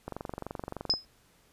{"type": "click train", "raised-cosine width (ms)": 1, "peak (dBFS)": -22, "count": 21, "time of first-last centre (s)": [0.08, 0.938], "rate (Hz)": 23.3}
{"type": "tone with exponential decay", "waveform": "sine", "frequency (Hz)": 5100, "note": "D#8", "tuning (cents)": 42, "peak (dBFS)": -19, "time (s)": [0.9, 1.05], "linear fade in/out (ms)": 0, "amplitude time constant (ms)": 32}
{"effects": ["pink hiss -64 dBFS RMS until 1.52 s", "resampled to 32000 Hz"]}